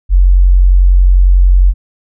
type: tone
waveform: sine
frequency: 45.53 Hz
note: F#1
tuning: 27 cents flat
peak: -3 dBFS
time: 0.09-1.74 s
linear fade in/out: 50 ms
effects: none